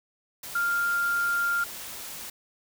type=tone in noise; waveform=sine; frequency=1396.9 Hz; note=F6; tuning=in tune; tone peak=-23 dBFS; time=0.55-1.64 s; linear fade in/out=5 ms; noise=white; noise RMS=-39 dBFS; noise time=0.43-2.3 s; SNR=+13 dB; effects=none